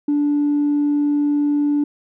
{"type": "tone with tanh clipping", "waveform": "triangle", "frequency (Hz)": 291.5, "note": "D4", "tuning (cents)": -13, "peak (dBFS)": -15, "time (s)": [0.08, 1.84], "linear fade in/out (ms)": 5, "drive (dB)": 5, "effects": []}